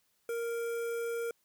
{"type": "tone with notch filter", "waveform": "square", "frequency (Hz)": 466.2, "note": "A#4", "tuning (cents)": 0, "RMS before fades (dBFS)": -35, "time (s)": [0.29, 1.31], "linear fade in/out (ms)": 2, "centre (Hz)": 4100, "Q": 0.78, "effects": ["white hiss -74 dBFS RMS until 1.44 s"]}